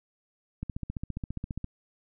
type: click train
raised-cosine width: 5 ms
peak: -21 dBFS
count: 16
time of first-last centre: 0.63-1.644 s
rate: 14.8 Hz
effects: none